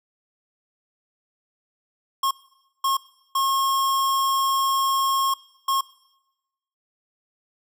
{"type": "tone bursts at uneven times", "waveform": "square", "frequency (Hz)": 1082, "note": "C#6", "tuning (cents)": -42, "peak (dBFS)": -20, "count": 4, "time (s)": [[2.23, 2.31], [2.84, 2.97], [3.35, 5.34], [5.68, 5.81]], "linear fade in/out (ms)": 5, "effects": ["noise-tail reverb RT60 1.0 s tail -22 dB re dry"]}